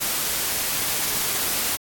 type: noise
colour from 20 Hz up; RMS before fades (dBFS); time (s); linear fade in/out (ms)
white; -24; 0-1.77; 20
effects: AAC 64 kbps